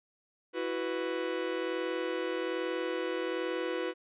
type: chord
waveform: 45% pulse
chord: E suspended second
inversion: none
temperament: just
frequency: 329.6 / 370.8 / 494.4 Hz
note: E4 / F#4 / B4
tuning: 0 / +4 / +2 cents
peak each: -37 / -36 / -35 dBFS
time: 0.53-3.94 s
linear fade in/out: 50 ms
effects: resampled to 8000 Hz